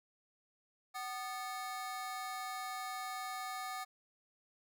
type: ring-modulated tone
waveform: 35% pulse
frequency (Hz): 989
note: B5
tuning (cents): +2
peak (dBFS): -35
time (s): 0.94-3.85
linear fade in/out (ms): 20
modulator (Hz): 234
effects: none